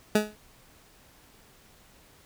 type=tone with exponential decay; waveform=20% pulse; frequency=211.8 Hz; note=G#3; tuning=34 cents sharp; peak=-12 dBFS; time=0.15-0.36 s; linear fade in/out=5 ms; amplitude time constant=44 ms; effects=pink hiss -57 dBFS RMS until 2.25 s